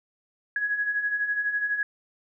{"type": "beating tone pair", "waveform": "sine", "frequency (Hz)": [1661.2, 1673.2], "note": ["G#6", "G#6"], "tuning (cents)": [0, 12], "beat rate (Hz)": 12, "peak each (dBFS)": [-32, -25], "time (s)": [0.56, 1.83], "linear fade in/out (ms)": 2, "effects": []}